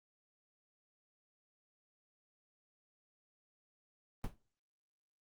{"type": "noise with exponential decay", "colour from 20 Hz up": "brown", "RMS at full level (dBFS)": -33, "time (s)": [4.24, 4.36], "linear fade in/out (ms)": 1, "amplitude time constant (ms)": 25, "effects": ["noise-tail reverb RT60 0.4 s tail -21 dB re dry", "Opus 32 kbps"]}